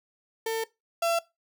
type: tone pair in turn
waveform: 35% pulse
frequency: 450 / 674.2 Hz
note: A4 / E5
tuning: +39 / +39 cents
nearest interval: perfect fifth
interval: 700 cents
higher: second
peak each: -25 / -22 dBFS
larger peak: second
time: 0.46-0.64 / 1.02-1.19 s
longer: first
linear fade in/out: 5 ms
effects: noise-tail reverb RT60 0.2 s tail -19 dB re dry